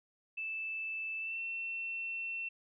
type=tone with pitch glide; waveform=sine; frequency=2637 to 2700 Hz; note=E7 to E7; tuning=0 to +41 cents; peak=-36 dBFS; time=0.37-2.49 s; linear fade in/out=10 ms; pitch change=+41 cents; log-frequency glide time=1.19-1.41 s; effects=none